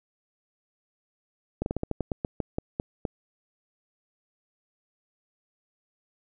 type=slowing click train; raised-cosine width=2 ms; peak=-14 dBFS; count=13; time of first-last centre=1.62-3.052 s; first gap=41 ms; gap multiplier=1.18; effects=none